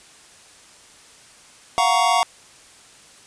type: chord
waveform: square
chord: Gb major seventh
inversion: third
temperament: equal with one note detuned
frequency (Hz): 698.5 / 740 / 932.3 / 1119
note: F5 / Gb5 / Bb5 / Db6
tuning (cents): 0 / 0 / 0 / +16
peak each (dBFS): -22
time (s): 1.78-2.23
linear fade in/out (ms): 0
effects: white hiss -48 dBFS RMS until 3.26 s + resampled to 22050 Hz

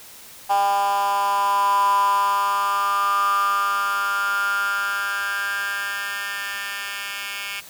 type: tone with high-pass filter sweep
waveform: 10% pulse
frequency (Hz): 200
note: G3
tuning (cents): +35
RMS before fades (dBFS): -22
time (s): 0.49-7.61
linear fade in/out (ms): 20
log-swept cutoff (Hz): 830 to 2100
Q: 8.9
effects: white hiss -43 dBFS RMS until 7.69 s

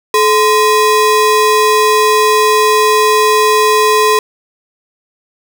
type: ring-modulated tone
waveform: square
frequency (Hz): 730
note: F#5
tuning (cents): -24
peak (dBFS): -5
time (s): 0.14-4.19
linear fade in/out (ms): 2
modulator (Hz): 300
effects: none

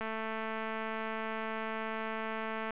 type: click train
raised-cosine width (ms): 0.5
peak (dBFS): -23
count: 597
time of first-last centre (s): 0.01-2.707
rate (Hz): 221
effects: resampled to 8000 Hz + 10-bit

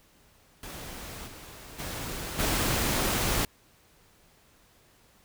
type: noise with level steps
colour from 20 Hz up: pink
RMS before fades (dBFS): -41 / -46 / -36 / -27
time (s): 0.63-3.45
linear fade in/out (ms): 2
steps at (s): 1.26 / 1.78 / 2.38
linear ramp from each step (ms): 20
effects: pink hiss -61 dBFS RMS until 5.24 s

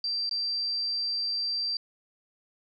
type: tone with dropouts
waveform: sine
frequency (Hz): 4699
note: D8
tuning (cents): 0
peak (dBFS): -27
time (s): 0.04-1.77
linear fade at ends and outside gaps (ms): 2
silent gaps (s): 0.294-0.311
effects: none

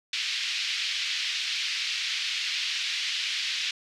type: band-pass noise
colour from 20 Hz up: pink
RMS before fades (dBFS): -30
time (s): 0.13-3.71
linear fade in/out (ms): 2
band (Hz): 2300 to 4900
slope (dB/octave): 24
effects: none

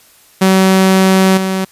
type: tone with level steps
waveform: sawtooth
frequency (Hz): 189.7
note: F#3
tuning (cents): +43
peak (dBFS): -3 / -10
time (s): 0.41-1.65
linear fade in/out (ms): 10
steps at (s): 1.37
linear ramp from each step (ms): 5
effects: white hiss -46 dBFS RMS until 1.71 s + resampled to 32000 Hz

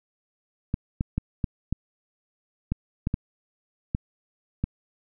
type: clicks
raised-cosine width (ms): 5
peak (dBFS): -12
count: 10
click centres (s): 0.741 / 1.009 / 1.18 / 1.442 / 1.726 / 2.72 / 3.071 / 3.141 / 3.949 / 4.64
effects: none

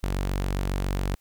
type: tone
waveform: sawtooth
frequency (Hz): 47.28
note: F#1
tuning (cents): +38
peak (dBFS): -21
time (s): 0.03-1.15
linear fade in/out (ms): 0
effects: white hiss -66 dBFS RMS until 1.2 s

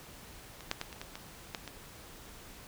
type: clicks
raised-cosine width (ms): 0.2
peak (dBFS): -29 / -13 / -18 / -27 / -23 / -24 / -18 / -24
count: 8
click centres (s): 0.607 / 0.714 / 0.814 / 0.928 / 1.015 / 1.155 / 1.548 / 1.677
effects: pink hiss -51 dBFS RMS until 2.67 s

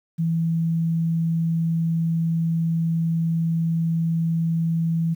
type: tone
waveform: sine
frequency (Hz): 164.81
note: E3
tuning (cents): 0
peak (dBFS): -19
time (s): 0.18-5.15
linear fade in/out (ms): 20
effects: 9-bit

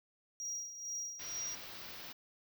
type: tone with tremolo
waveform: triangle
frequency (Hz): 5710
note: F8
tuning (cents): +37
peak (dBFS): -36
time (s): 0.4-1.55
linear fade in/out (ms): 0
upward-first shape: sine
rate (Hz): 2.2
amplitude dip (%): 65
type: band-stop noise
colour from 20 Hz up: white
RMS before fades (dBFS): -48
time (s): 1.19-2.13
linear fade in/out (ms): 10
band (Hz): 5700 to 16000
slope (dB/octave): 48
effects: none

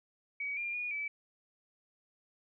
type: tone with pitch steps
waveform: sine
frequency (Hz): 2266 / 2397 / 2447 / 2304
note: C#7 / D7 / D#7 / D7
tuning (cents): +37 / +35 / -29 / -34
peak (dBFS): -34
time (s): 0.4-1.08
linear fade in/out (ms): 5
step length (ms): 170
effects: none

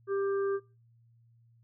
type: harmonic tone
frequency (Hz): 394.9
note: G4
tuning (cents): +13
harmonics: 1 / 3 / 4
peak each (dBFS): -28 / -40 / -45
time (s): 0.07-0.6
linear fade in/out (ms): 50
effects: noise-tail reverb RT60 0.3 s tail -20 dB re dry + added 116 Hz sine -60 dBFS peak until 1.63 s

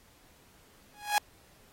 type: tone with exponential growth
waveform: sawtooth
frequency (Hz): 830.6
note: G#5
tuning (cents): 0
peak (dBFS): -16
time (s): 0.94-1.18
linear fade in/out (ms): 0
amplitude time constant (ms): 52
effects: pink hiss -61 dBFS RMS until 1.72 s + AAC 48 kbps

